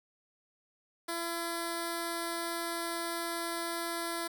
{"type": "tone with notch filter", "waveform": "5% pulse", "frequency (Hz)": 337.7, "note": "E4", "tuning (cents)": 42, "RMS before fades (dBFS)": -36, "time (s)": [1.08, 4.28], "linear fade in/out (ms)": 10, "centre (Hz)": 2700, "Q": 1, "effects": ["10-bit"]}